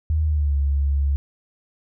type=tone with pitch glide; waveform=sine; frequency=77.78 to 70.1 Hz; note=D#2 to C#2; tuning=0 to +20 cents; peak=-17 dBFS; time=0.1-1.16 s; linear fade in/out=0 ms; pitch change=-180 cents; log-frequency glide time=0.24-0.56 s; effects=none